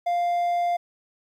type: tone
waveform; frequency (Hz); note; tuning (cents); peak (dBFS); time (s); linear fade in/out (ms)
triangle; 698.5; F5; 0; -19; 0.06-0.77; 10
effects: 10-bit